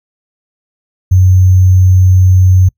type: tone with sample-and-hold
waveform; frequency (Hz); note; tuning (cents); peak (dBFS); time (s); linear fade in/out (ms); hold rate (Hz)
sine; 92.5; F#2; 0; -3; 1.11-2.69; 10; 6300
effects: noise-tail reverb RT60 0.1 s tail -25 dB re dry